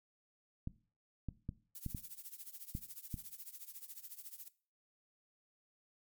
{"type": "clicks", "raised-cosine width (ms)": 5, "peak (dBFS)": -27, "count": 7, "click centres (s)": [0.674, 1.287, 1.491, 1.863, 1.948, 2.751, 3.142]}
{"type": "noise with tremolo", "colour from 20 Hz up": "violet", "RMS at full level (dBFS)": -46, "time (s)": [1.75, 4.48], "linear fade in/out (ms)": 2, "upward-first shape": "triangle", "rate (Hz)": 14, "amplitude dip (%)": 95}
{"effects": ["noise-tail reverb RT60 0.4 s tail -18 dB re dry", "MP3 96 kbps"]}